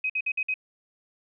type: tone bursts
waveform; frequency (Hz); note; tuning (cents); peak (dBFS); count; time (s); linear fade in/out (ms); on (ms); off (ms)
sine; 2525; D#7; +25; -24; 5; 0.04-0.541; 5; 57; 54
effects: none